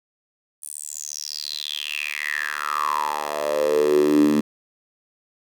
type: tone with high-pass filter sweep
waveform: 10% pulse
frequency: 74.5 Hz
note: D2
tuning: 25 cents sharp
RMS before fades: -23 dBFS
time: 0.62-4.41 s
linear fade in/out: 10 ms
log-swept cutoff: 10000 to 240 Hz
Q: 8.3
effects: none